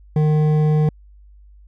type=tone with hard clipping; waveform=triangle; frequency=152.8 Hz; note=D#3; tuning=31 cents flat; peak=-15 dBFS; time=0.16-0.89 s; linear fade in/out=2 ms; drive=13 dB; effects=added 50 Hz sine -43 dBFS peak until 1.67 s

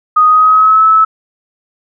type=tone with pitch glide; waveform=sine; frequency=1244.5 to 1301.9 Hz; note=D#6 to E6; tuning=0 to -22 cents; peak=-4 dBFS; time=0.16-1.05 s; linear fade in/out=10 ms; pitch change=+78 cents; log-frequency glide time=0.27-0.84 s; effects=none

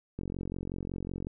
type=click train; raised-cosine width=3 ms; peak=-23 dBFS; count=50; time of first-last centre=0.19-1.269 s; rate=45.4 Hz; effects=none

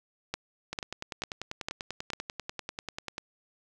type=two click trains; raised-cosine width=0.2 ms; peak=-14 / -18 dBFS; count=5 / 26; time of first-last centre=0.34-2.134 / 0.73-3.181 s; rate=2.23 / 10.2 Hz; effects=none

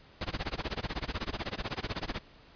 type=noise with tremolo; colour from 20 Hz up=pink; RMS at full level=-32 dBFS; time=0.21-2.19 s; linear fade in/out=2 ms; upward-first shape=sine; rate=16 Hz; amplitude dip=100%; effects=pink hiss -57 dBFS RMS until 2.55 s + resampled to 11025 Hz

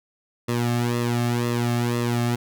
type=tone with flanger; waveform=sawtooth; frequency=119.7 Hz; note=A#2; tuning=46 cents sharp; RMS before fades=-23 dBFS; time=0.48-2.36 s; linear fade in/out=10 ms; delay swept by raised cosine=1.3 to 2.06 ms; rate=2 Hz; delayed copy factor=-0.8; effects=none

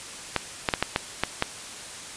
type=clicks; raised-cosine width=0.3 ms; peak=-5 dBFS; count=7; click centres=0.363 / 0.688 / 0.738 / 0.826 / 0.961 / 1.236 / 1.424 s; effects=white hiss -39 dBFS RMS until 2.16 s + resampled to 22050 Hz

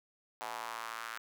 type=tone with high-pass filter sweep; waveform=square; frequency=57 Hz; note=A#1; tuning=38 cents flat; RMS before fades=-42 dBFS; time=0.41-1.18 s; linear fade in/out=0 ms; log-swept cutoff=820 to 1400 Hz; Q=2.6; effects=none

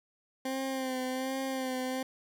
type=tone with vibrato; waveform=20% pulse; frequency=261.4 Hz; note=C4; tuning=1 cent flat; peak=-27 dBFS; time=0.45-2.03 s; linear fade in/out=5 ms; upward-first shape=sine; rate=1.3 Hz; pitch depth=36 cents each way; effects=none

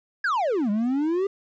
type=exponential two-way sweep; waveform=triangle; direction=down then up; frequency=1705 to 200 to 404.9 Hz; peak=-19 dBFS; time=0.24-1.27 s; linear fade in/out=5 ms; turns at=0.7 s; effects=resampled to 16000 Hz + 10-bit

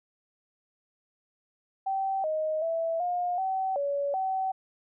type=tone with pitch steps; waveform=sine; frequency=774 / 624 / 659 / 712 / 763 / 566 / 762 Hz; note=G5 / D#5 / E5 / F5 / G5 / C#5 / G5; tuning=-22 / +5 / -1 / +33 / -47 / +36 / -49 cents; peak=-26 dBFS; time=1.86-4.52 s; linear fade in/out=10 ms; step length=380 ms; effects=none

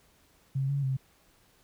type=tone with pitch steps; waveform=sine; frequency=135.2 / 140.5 / 132.8 Hz; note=C#3 / C#3 / C3; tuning=-43 / +24 / +26 cents; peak=-26 dBFS; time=0.55-0.97 s; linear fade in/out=10 ms; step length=140 ms; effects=pink hiss -64 dBFS RMS until 1.63 s

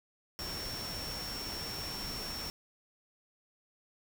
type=tone in noise; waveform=sine; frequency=5460 Hz; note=F8; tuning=40 cents flat; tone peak=-40 dBFS; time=0.39-2.5 s; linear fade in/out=0 ms; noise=pink; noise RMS=-42 dBFS; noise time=0.39-2.5 s; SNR=-1 dB; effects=none

